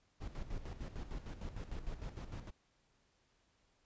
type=noise with tremolo; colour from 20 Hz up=brown; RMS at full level=-42 dBFS; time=0.2-2.51 s; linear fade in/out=20 ms; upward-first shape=square; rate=6.6 Hz; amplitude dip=65%; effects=pink hiss -75 dBFS RMS until 3.85 s + resampled to 16000 Hz